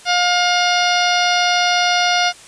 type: harmonic tone with a mistuned harmonic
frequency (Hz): 711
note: F5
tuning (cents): +31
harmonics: 1 / 2 / 3 / 4 / 5 / 6 / 7 / 8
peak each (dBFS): -17 / -20 / -22 / -23 / -24 / -25 / -25 / -26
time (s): 0.05-2.33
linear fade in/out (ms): 50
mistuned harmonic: 6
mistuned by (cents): +25
effects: white hiss -41 dBFS RMS until 2.47 s + resampled to 22050 Hz